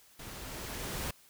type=noise with level ramp; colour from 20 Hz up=pink; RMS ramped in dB=-46 to -36 dBFS; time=0.19-1.11 s; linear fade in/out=5 ms; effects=white hiss -61 dBFS RMS until 1.29 s